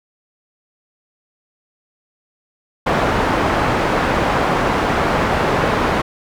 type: low-pass noise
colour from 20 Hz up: white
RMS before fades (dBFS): -17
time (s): 2.86-6.02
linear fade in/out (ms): 10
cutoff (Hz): 1100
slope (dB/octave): 12
effects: none